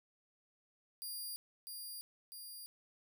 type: tone with echo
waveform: 10% pulse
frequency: 4800 Hz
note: D8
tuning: 37 cents sharp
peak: -35 dBFS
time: 1.02-1.36 s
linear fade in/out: 0 ms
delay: 650 ms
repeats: 2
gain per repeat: -3 dB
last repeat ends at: 2.66 s
effects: none